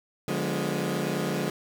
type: chord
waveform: 20% pulse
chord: D diminished seventh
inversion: none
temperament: equal with one note detuned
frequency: 146.83 / 178.49 / 207.7 / 246.9 Hz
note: D3 / F3 / Ab3 / Cb4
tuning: 0 / +38 / 0 / 0 cents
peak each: -27 / -26 / -27 / -31 dBFS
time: 0.28-1.5 s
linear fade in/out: 2 ms
effects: none

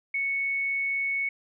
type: tone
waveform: sine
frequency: 2214 Hz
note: C#7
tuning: 3 cents flat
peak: -25 dBFS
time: 0.14-1.29 s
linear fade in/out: 5 ms
effects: none

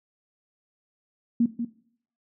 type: tone with echo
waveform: sine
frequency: 234.9 Hz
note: A#3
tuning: 13 cents sharp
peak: -17 dBFS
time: 1.4-1.46 s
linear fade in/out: 5 ms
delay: 190 ms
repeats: 1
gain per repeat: -8 dB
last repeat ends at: 1.65 s
effects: noise-tail reverb RT60 0.6 s tail -17 dB re dry

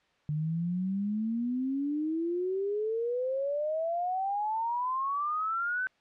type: exponential sweep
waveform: sine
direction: up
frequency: 148.1 to 1536 Hz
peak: -28 dBFS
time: 0.29-5.87 s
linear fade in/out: 0 ms
effects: white hiss -68 dBFS RMS until 6 s + low-pass 3000 Hz 12 dB/octave

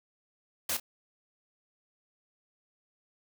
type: noise with echo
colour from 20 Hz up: white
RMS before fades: -31 dBFS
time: 0.69-0.77 s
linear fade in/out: 5 ms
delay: 30 ms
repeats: 1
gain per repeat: -13 dB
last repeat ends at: 0.8 s
effects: none

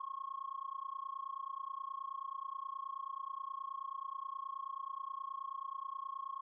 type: tone with amplitude modulation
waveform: sine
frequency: 1083 Hz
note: C#6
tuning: 41 cents flat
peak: -36 dBFS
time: 0-6.41 s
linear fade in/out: 10 ms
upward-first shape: sine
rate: 29.4 Hz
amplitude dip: 95%
effects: tanh soft clip ceiling -32 dBFS

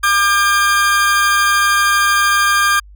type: tone pair together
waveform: 40% pulse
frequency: 1200 / 1604.3 Hz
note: D6 / G6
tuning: +37 / +40 cents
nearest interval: perfect fourth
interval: 503 cents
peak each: -13 dBFS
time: 0.03-2.8 s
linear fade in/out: 10 ms
effects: added 50 Hz sine -37 dBFS peak until 2.95 s

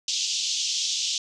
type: band-pass noise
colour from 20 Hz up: white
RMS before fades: -27 dBFS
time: 0.08-1.18 s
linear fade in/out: 2 ms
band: 2900 to 6700 Hz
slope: 48 dB/octave
effects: none

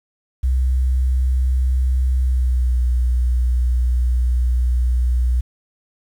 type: tone with pitch glide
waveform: sine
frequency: 64 to 61.36 Hz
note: C2 to B1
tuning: -38 to -11 cents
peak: -14 dBFS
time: 0.43-5.41 s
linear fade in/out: 10 ms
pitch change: -73 cents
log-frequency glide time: 2.19-2.8 s
effects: 8-bit

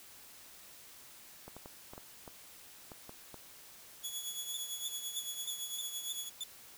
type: clicks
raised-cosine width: 1 ms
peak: -33 dBFS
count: 9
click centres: 1.48 / 1.566 / 1.659 / 1.935 / 1.979 / 2.278 / 2.918 / 3.094 / 3.343 s
type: tone with tremolo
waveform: 15% pulse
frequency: 3385 Hz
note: G#7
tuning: 32 cents sharp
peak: -29 dBFS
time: 4.03-6.3 s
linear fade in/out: 20 ms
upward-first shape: triangle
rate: 8.9 Hz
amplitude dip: 65%
type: tone bursts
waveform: sawtooth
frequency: 3520 Hz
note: A7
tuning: in tune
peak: -34 dBFS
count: 7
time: 4.54-6.437 s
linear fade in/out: 2 ms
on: 31 ms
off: 280 ms
effects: white hiss -55 dBFS RMS until 6.77 s

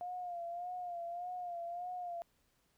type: tone with vibrato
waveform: sine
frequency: 704 Hz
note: F5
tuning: 14 cents sharp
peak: -39 dBFS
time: 0.01-2.22 s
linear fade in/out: 0 ms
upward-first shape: sine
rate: 1.7 Hz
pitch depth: 54 cents each way
effects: pink hiss -75 dBFS RMS until 2.77 s

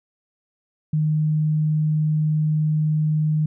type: tone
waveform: sine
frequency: 153.9 Hz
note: D#3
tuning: 19 cents flat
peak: -17 dBFS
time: 0.93-3.46 s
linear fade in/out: 5 ms
effects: none

